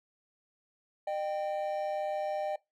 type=tone pair together; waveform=triangle; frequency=608 / 782 Hz; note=D#5 / G5; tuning=-40 / -4 cents; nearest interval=major third; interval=436 cents; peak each=-31 / -33 dBFS; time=1.07-2.56 s; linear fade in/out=5 ms; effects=noise-tail reverb RT60 0.2 s tail -21 dB re dry